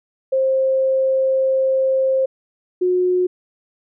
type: tone pair in turn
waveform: sine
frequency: 529 / 363.1 Hz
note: C5 / F#4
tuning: +19 / -33 cents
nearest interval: perfect fifth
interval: 652 cents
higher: first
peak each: -14 dBFS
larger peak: neither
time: 0.32-2.26 / 2.81-3.27 s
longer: first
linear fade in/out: 10 ms
effects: none